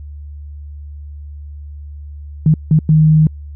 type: tone bursts at uneven times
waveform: sine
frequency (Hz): 155.56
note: D#3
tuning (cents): 0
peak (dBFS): -6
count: 3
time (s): 2.46-2.54 / 2.71-2.79 / 2.89-3.27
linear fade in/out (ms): 2
effects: added 73 Hz sine -28 dBFS peak until 3.55 s